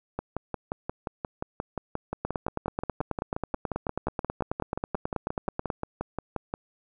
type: two click trains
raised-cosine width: 1 ms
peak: -14 / -16 dBFS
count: 33 / 37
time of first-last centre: 2.25-5.702 / 0.19-6.539 s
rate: 9.27 / 5.67 Hz
effects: none